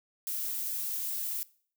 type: noise with amplitude modulation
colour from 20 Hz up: violet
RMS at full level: -33 dBFS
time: 0.27-1.43 s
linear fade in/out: 0 ms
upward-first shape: sine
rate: 234 Hz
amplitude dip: 25%
effects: noise-tail reverb RT60 0.5 s tail -21 dB re dry